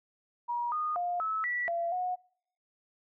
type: tone with pitch steps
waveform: sine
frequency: 956 / 1230 / 707 / 1299 / 1952 / 682 / 728 Hz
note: A#5 / D#6 / F5 / E6 / B6 / F5 / F#5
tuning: +43 / -20 / +21 / -26 / -21 / -41 / -28 cents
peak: -29 dBFS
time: 0.48-2.16 s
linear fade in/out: 20 ms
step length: 240 ms
effects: noise-tail reverb RT60 0.7 s tail -25 dB re dry